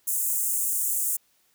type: high-pass noise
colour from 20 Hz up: pink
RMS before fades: -26 dBFS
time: 0.07-1.17 s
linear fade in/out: 10 ms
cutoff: 7300 Hz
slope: 48 dB/octave
effects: white hiss -66 dBFS RMS until 1.54 s